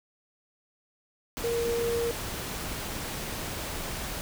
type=tone in noise; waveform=sine; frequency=468.2 Hz; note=A#4; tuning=8 cents sharp; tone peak=-26 dBFS; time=1.44-2.11 s; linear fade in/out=0 ms; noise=pink; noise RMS=-35 dBFS; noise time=1.37-4.21 s; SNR=+6 dB; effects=none